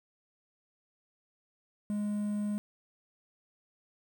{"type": "tone with quantisation", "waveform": "triangle", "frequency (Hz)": 207.7, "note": "G#3", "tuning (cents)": 0, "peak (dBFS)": -28, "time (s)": [1.9, 2.58], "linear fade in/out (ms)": 0, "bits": 9, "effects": []}